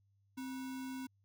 sine tone with sample-and-hold, 261.6 Hz, C4, in tune, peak -40 dBFS, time 0.37-1.07 s, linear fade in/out 10 ms, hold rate 1225 Hz, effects added 99 Hz sine -70 dBFS peak until 1.24 s

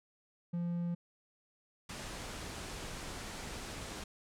triangle tone, 172.7 Hz, F3, 19 cents flat, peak -31 dBFS, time 0.53-0.95 s, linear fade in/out 10 ms
pink low-pass noise, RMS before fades -44 dBFS, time 1.89-4.04 s, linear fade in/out 5 ms, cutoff 9600 Hz, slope 24 dB/octave
effects none

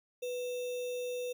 sine tone with sample-and-hold, 493.9 Hz, B4, in tune, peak -34 dBFS, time 0.22-1.33 s, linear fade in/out 10 ms, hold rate 3150 Hz, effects none

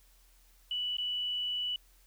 sine tone with dropouts, 2960 Hz, F#7, in tune, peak -31 dBFS, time 0.71-1.76 s, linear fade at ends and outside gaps 2 ms, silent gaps 0.969-0.983 s, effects added 42 Hz sine -61 dBFS peak until 2.06 s + white hiss -66 dBFS RMS until 2.06 s

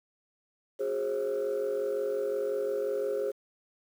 sine tone cluster, 367.3 / 413 / 535 Hz, F#4 / G#4 / C5, -13 / -10 / +38 cents, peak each -37 / -29 / -30 dBFS, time 0.79-3.32 s, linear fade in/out 20 ms, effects tanh soft clip ceiling -24 dBFS + 9-bit

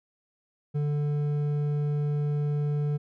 triangle tone with hard clipping, 146.83 Hz, D3, in tune, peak -26 dBFS, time 0.74-2.98 s, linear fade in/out 20 ms, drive 10 dB, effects none

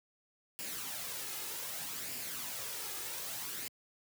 white noise with flanger, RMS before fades -41 dBFS, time 0.59-3.68 s, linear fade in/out 0 ms, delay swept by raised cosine 0.4 to 2.4 ms, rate 0.64 Hz, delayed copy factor +0.5, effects high-pass 100 Hz 12 dB/octave

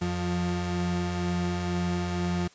35% pulse tone pair together, 87.31 / 176.7 Hz, F2 / F3, 0 / +21 cents, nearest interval octave, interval 1221 cents, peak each -30 / -26 dBFS, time 0.01-2.48 s, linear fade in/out 10 ms, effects white hiss -56 dBFS RMS until 2.54 s + resampled to 16000 Hz

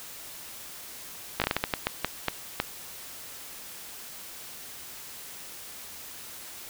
slowing click train, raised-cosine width 0.3 ms, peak -8 dBFS, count 12, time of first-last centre 1.4-2.601 s, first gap 17 ms, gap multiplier 1.34, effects white hiss -43 dBFS RMS until 6.69 s

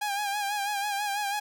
sawtooth tone with vibrato, 815 Hz, G#5, 33 cents flat, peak -24 dBFS, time 0.01-1.4 s, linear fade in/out 10 ms, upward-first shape sine, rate 6.1 Hz, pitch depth 54 cents each way, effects none

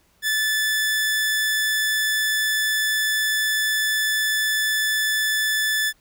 sawtooth tone, 1744 Hz, A6, 16 cents flat, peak -16 dBFS, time 0.22-5.93 s, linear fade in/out 50 ms, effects pink hiss -61 dBFS RMS until 6 s

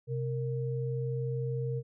sine tone pair together, 130 / 463.3 Hz, C3 / A#4, -11 / -11 cents, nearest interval octave + minor seventh, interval 2200 cents, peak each -31 / -36 dBFS, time 0.07-1.83 s, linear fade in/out 50 ms, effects none

